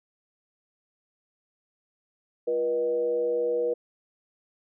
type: tone with frequency modulation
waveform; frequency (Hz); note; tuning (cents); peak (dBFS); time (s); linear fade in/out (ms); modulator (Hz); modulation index
sine; 481.9; B4; -43; -23; 2.47-3.74; 10; 137; 0.53
effects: none